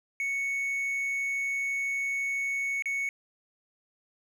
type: tone with dropouts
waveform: triangle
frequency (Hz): 2217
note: C#7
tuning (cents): 0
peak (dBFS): -26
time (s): 0.2-3.09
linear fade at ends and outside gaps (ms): 1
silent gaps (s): 2.823-2.857
effects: none